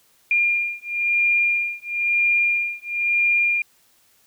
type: beating tone pair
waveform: sine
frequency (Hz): 2405 / 2406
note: D7 / D7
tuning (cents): +41 / +41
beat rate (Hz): 1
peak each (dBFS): -21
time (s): 0.31-3.62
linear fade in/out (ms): 2
effects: white hiss -59 dBFS RMS until 4.26 s